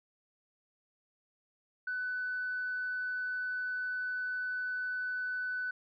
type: tone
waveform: sine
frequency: 1498 Hz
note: F#6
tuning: 21 cents sharp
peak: -32 dBFS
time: 1.87-5.71 s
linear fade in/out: 5 ms
effects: tanh soft clip ceiling -28 dBFS